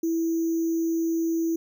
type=tone with sample-and-hold; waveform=sine; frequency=330 Hz; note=E4; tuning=2 cents sharp; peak=-22 dBFS; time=0.03-1.56 s; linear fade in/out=5 ms; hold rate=6300 Hz; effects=none